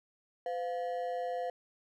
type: ring-modulated tone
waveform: triangle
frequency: 606 Hz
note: D#5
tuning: 46 cents flat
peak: -28 dBFS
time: 0.46-1.5 s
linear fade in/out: 2 ms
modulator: 97.3 Hz
effects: none